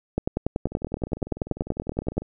two click trains, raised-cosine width 2 ms, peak -23 / -9 dBFS, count 32 / 22, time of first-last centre 0.67-2.22 / 0.18-2.18 s, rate 20 / 10.5 Hz, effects none

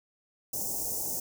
white band-stop noise, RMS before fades -33 dBFS, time 0.53-1.2 s, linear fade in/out 5 ms, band 850 to 5500 Hz, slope 48 dB/octave, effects none

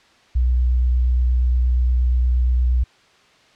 sine tone with vibrato, 61.74 Hz, B1, in tune, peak -14 dBFS, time 0.35-2.84 s, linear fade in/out 10 ms, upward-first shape sine, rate 8.5 Hz, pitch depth 14 cents each way, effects white hiss -53 dBFS RMS until 3.55 s + low-pass 4000 Hz 12 dB/octave

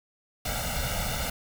pink noise with comb filter, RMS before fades -30 dBFS, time 0.45-1.3 s, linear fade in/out 5 ms, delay 1.4 ms, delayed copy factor +0.95, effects none

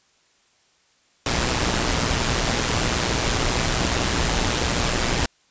pink noise with amplitude modulation, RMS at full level -19 dBFS, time 1.26-5.26 s, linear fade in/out 2 ms, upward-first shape sine, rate 119 Hz, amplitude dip 60%, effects white hiss -61 dBFS RMS until 5.5 s + resampled to 16000 Hz

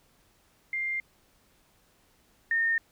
sine tone pair in turn, 2100 / 1828.8 Hz, C7 / A#6, +6 / -34 cents, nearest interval major second, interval 240 cents, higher first, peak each -28 / -23 dBFS, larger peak second, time 0.73-1 / 2.51-2.78 s, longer neither, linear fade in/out 2 ms, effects pink hiss -65 dBFS RMS until 2.91 s

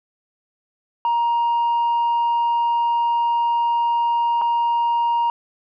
sine tone with dropouts, 940 Hz, A#5, 14 cents sharp, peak -14 dBFS, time 1.05-5.3 s, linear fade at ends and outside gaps 1 ms, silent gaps 4.414-4.418 s, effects tanh soft clip ceiling -15 dBFS

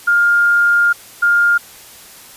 sine tone pair in turn, 1409 / 1409 Hz, F6 / F6, +15 / +15 cents, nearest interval unison, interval 0 cents, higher neither, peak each -9 dBFS, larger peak neither, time 0.07-0.93 / 1.22-1.58 s, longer first, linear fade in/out 10 ms, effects white hiss -39 dBFS RMS until 2.36 s + resampled to 32000 Hz

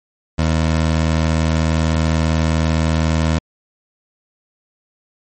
20% pulse tone, 80 Hz, D#2, 49 cents sharp, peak -9 dBFS, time 0.38-3.39 s, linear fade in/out 10 ms, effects MP3 32 kbps

